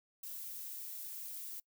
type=noise; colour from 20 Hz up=violet; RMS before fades=-45 dBFS; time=0.23-1.6 s; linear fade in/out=5 ms; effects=noise-tail reverb RT60 0.1 s tail -24 dB re dry